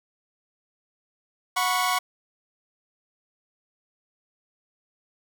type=chord; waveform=sawtooth; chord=F# suspended fourth; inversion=none; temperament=equal with one note detuned; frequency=731.5 / 987.8 / 1108.7 Hz; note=F#5 / B5 / C#6; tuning=-20 / 0 / 0 cents; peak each=-23 / -25 / -21 dBFS; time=1.56-1.99 s; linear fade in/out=10 ms; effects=none